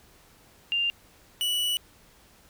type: tone pair in turn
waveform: sine / 45% pulse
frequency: 2794 / 2948 Hz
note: F7 / F#7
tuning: 0 / -7 cents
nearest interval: minor second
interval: 93 cents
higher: second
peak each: -23 / -24 dBFS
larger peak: first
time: 0.72-0.9 / 1.41-1.77 s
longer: second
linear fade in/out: 0 ms
effects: pink hiss -57 dBFS RMS until 2.49 s